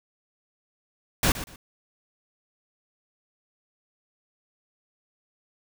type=noise with echo; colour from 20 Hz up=pink; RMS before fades=-21 dBFS; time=1.23-1.32 s; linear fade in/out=2 ms; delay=120 ms; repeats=2; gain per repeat=-13 dB; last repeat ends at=1.56 s; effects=none